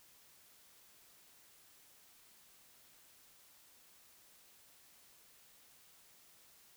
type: silence
effects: white hiss -64 dBFS RMS until 6.76 s